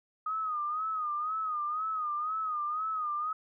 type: tone with vibrato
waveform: sine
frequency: 1244.5 Hz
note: D#6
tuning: in tune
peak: -30 dBFS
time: 0.26-3.33 s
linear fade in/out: 5 ms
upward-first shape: sine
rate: 2 Hz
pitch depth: 83 cents each way
effects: none